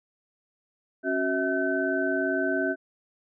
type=tone cluster; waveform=sine; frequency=274.3 / 371.9 / 648 / 1526 Hz; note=C#4 / F#4 / E5 / G6; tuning=-18 / +9 / -30 / -47 cents; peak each=-29 dBFS; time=1.03-2.76 s; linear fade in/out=50 ms; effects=none